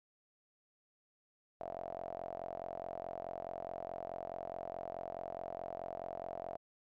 sawtooth tone with band-pass filter, 44.71 Hz, F1, 41 cents sharp, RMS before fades -44 dBFS, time 1.6-6.57 s, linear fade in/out 10 ms, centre 670 Hz, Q 9.5, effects none

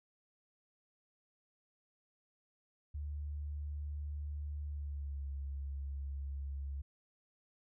sine tone with pitch glide, 73.42 to 69.38 Hz, D2 to C#2, 0 to +2 cents, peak -38 dBFS, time 2.94-6.82 s, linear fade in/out 10 ms, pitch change -98 cents, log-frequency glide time 4.66-5.27 s, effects none

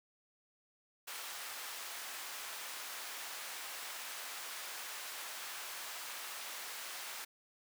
pink high-pass noise, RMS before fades -45 dBFS, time 1.07-7.25 s, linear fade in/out 10 ms, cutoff 1000 Hz, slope 12 dB/octave, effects none

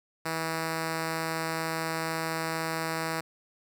5% pulse tone, 162.1 Hz, E3, 29 cents flat, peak -18 dBFS, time 0.25-3.21 s, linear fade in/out 10 ms, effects none

